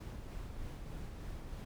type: noise with tremolo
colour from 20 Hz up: brown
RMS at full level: -43 dBFS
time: 0-1.65 s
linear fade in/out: 10 ms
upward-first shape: sine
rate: 3.3 Hz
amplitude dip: 30%
effects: none